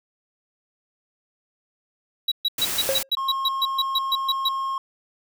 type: tone bursts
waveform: triangle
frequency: 3886 Hz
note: B7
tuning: 29 cents flat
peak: -17 dBFS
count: 14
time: 2.28-4.488 s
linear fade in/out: 5 ms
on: 37 ms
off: 130 ms
type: noise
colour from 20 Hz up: white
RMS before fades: -27 dBFS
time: 2.58-3.03 s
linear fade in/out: 5 ms
type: tone with exponential decay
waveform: triangle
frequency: 538 Hz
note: C5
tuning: 48 cents sharp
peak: -15 dBFS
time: 2.89-3.09 s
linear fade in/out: 0 ms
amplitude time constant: 42 ms
type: tone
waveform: triangle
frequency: 1076 Hz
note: C6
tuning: 48 cents sharp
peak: -22 dBFS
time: 3.17-4.78 s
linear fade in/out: 2 ms
effects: none